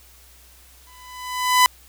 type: tone with exponential growth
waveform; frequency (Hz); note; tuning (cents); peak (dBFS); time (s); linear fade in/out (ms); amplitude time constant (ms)
sawtooth; 1001; B5; +23; -6; 0.87-1.66; 0; 170
effects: added 62 Hz sine -51 dBFS peak until 1.88 s + white hiss -51 dBFS RMS until 1.88 s